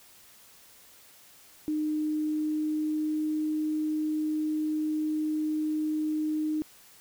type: tone with pitch glide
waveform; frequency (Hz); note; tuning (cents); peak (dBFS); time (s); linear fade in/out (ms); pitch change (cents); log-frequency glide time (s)
sine; 305.8 to 307.9; D#4 to D#4; -30 to -18; -26; 1.68-6.62; 0; +12; 1.96-3.38
effects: white hiss -55 dBFS RMS until 7 s